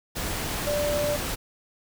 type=tone in noise; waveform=sine; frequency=587.3 Hz; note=D5; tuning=in tune; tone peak=-24 dBFS; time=0.66-1.17 s; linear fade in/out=20 ms; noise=pink; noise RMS=-30 dBFS; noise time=0.15-1.36 s; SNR=+3 dB; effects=none